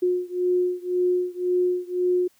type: beating tone pair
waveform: sine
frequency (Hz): 359.5 / 361.4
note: F#4 / F#4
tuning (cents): -50 / -41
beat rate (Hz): 1.9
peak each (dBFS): -23 / -24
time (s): 0.02-2.28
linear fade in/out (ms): 10
effects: white hiss -62 dBFS RMS until 2.39 s